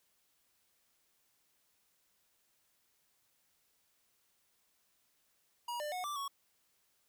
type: tone with pitch steps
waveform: square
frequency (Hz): 957 / 596 / 730 / 1172 / 1112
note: A#5 / D5 / F#5 / D6 / C#6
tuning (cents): +45 / +25 / -24 / -4 / +5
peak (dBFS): -38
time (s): 5.68-6.28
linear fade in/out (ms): 5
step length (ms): 120
effects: white hiss -75 dBFS RMS until 7.08 s